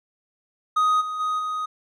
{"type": "tone with level steps", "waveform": "triangle", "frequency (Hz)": 1250, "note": "D#6", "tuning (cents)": 8, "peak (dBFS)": [-15, -25, -20, -23], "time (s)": [0.76, 1.66], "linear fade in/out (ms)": 10, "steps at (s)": [1, 1.19, 1.38], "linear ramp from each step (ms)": 20, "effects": ["resampled to 24000 Hz"]}